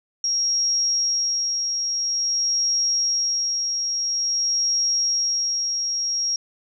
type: tone with tremolo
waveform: sine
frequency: 5600 Hz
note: F8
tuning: 4 cents sharp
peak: -18 dBFS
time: 0.24-6.36 s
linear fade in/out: 2 ms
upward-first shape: sine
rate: 0.49 Hz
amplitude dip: 35%
effects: none